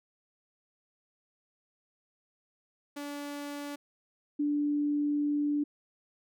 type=tone pair in turn; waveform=sawtooth / sine; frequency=288.1 / 292.6 Hz; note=D4 / D4; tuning=-33 / -6 cents; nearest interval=unison; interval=27 cents; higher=second; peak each=-33 / -26 dBFS; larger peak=second; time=2.96-3.76 / 4.39-5.64 s; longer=second; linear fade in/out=10 ms; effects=none